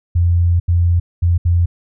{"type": "tone bursts at uneven times", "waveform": "sine", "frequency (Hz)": 86.5, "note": "F2", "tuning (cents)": -16, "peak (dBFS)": -10, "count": 4, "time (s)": [[0.15, 0.6], [0.68, 1], [1.22, 1.38], [1.45, 1.66]], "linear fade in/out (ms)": 10, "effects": []}